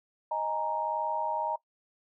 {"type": "chord", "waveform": "sine", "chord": "D# suspended fourth", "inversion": "none", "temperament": "equal", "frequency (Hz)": [622.3, 830.6, 932.3], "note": ["D#5", "G#5", "A#5"], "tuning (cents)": [0, 0, 0], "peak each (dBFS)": [-35, -35, -30], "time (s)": [0.31, 1.56], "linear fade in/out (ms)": 5, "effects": ["noise-tail reverb RT60 0.1 s tail -20 dB re dry"]}